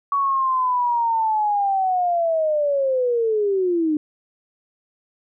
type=linear sweep; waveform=sine; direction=down; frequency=1128 to 297.2 Hz; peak=-17 dBFS; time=0.12-3.97 s; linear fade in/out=2 ms; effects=none